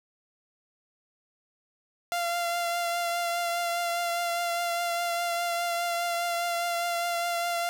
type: tone with vibrato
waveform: sawtooth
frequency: 690 Hz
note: F5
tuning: 21 cents flat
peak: -23 dBFS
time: 2.12-7.69 s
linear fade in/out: 0 ms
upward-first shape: triangle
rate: 4.9 Hz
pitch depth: 21 cents each way
effects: none